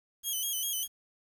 5% pulse tone with vibrato, 3144 Hz, G7, 4 cents sharp, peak -23 dBFS, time 0.23-0.88 s, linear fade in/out 50 ms, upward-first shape square, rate 5 Hz, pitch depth 66 cents each way, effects 9-bit

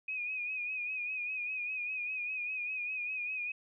sine tone with vibrato, 2489 Hz, D#7, in tune, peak -34 dBFS, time 0.08-3.52 s, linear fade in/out 5 ms, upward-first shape sine, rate 5 Hz, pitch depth 52 cents each way, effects none

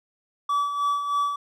triangle tone with tremolo, 1149 Hz, D6, 38 cents flat, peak -18 dBFS, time 0.49-1.36 s, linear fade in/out 5 ms, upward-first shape sine, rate 3.2 Hz, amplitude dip 55%, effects none

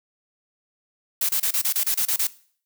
blue noise bursts, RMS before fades -22 dBFS, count 10, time 1.21-2.271 s, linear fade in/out 5 ms, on 80 ms, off 29 ms, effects noise-tail reverb RT60 0.5 s tail -19 dB re dry

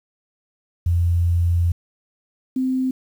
sine tone pair in turn, 86.1 / 259.2 Hz, F2 / C4, -24 / -16 cents, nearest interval octave + perfect fifth, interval 1908 cents, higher second, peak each -15 / -18 dBFS, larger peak first, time 0.86-1.72 / 2.56-2.91 s, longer first, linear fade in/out 5 ms, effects 8-bit

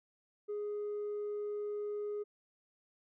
triangle tone with tanh clipping, 415.3 Hz, G#4, in tune, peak -36 dBFS, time 0.48-2.24 s, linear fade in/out 20 ms, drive 6 dB, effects none

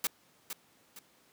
white noise with echo, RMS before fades -30 dBFS, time 0.04-0.07 s, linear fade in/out 2 ms, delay 460 ms, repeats 2, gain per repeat -9 dB, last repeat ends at 0.99 s, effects pink hiss -65 dBFS RMS until 1.32 s + high-pass 150 Hz 12 dB/octave

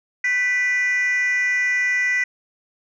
sine tone with frequency modulation, 1975.5 Hz, B6, in tune, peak -15 dBFS, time 0.24-2.24 s, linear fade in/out 5 ms, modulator 454 Hz, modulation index 0.46, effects tanh soft clip ceiling -16 dBFS

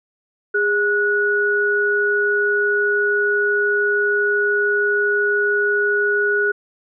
sine tone pair together, 410 / 1464.1 Hz, G#4 / F#6, -22 / -19 cents, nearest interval octave + minor seventh, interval 2203 cents, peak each -19 / -17 dBFS, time 0.54-6.52 s, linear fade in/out 10 ms, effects none

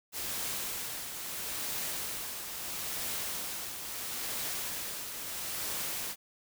white noise with tremolo, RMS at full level -35 dBFS, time 0.12-6.16 s, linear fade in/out 50 ms, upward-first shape triangle, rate 0.75 Hz, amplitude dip 50%, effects none

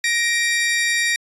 sawtooth tone pair together, 1877 / 2349 Hz, A#6 / D7, +11 / 0 cents, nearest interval major third, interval 389 cents, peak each -15 / -19 dBFS, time 0.04-1.16 s, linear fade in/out 2 ms, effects resampled to 24000 Hz

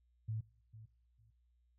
sine tone with echo, 110 Hz, A2, in tune, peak -36 dBFS, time 0.28-0.41 s, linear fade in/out 10 ms, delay 450 ms, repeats 2, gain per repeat -15 dB, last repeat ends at 1.31 s, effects noise-tail reverb RT60 0.7 s tail -25 dB re dry + added 60 Hz sine -70 dBFS peak until 1.78 s

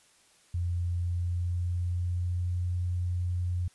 sine tone with pitch glide, 87.31 to 88.94 Hz, F2 to F2, 0 to +32 cents, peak -27 dBFS, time 0.54-3.68 s, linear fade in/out 5 ms, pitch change +32 cents, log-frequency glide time 0.89-2.62 s, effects white hiss -62 dBFS RMS until 3.74 s + resampled to 24000 Hz

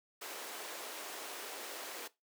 pink high-pass noise, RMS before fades -45 dBFS, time 0.21-2.08 s, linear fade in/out 10 ms, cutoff 370 Hz, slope 24 dB/octave, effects noise-tail reverb RT60 0.2 s tail -19 dB re dry

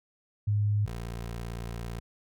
sine / 20% pulse tone pair in turn, 103.83 / 57.82 Hz, G#2 / A#1, 0 / -13 cents, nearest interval minor seventh, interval 1013 cents, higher first, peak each -23 / -30 dBFS, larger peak first, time 0.47-0.86 / 0.86-2 s, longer second, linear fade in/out 10 ms, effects none

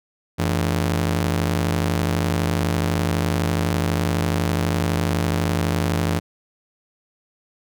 sawtooth ring-modulated tone, 126.8 Hz, B2, 46 cents sharp, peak -12 dBFS, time 0.38-6.2 s, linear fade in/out 20 ms, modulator 37.4 Hz, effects none

